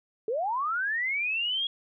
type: linear sweep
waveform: sine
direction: up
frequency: 415.3 to 3322 Hz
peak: -26 dBFS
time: 0.28-1.67 s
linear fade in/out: 2 ms
effects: none